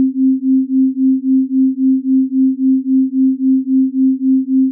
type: beating tone pair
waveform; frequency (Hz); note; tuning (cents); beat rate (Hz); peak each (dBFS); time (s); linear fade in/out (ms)
sine; 261.6 / 265.3; C4 / C4; 0 / +24; 3.7; -13; 0-4.71; 0
effects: none